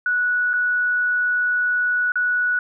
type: tone with dropouts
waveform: sine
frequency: 1471 Hz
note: F#6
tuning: 11 cents flat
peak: -17 dBFS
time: 0.06-2.59 s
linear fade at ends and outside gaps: 2 ms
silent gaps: 0.533-0.537 / 2.12-2.156 s
effects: none